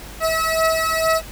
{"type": "beating tone pair", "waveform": "20% pulse", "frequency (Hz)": [645, 647.2], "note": ["E5", "E5"], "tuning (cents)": [-38, -32], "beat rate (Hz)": 2.2, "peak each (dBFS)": -15, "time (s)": [0.2, 1.22], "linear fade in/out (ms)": 50, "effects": ["added 50 Hz sine -38 dBFS peak until 1.31 s", "pink hiss -38 dBFS RMS until 1.31 s"]}